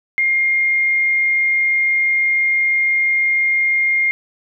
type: tone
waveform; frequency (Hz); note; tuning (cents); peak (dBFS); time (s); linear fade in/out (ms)
sine; 2123; C7; +25; -13; 0.18-4.11; 0
effects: none